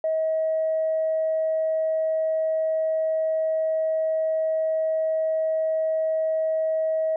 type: tone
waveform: sine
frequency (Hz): 637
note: D#5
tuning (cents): +41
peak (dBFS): -20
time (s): 0.04-7.16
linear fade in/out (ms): 2
effects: tanh soft clip ceiling -16 dBFS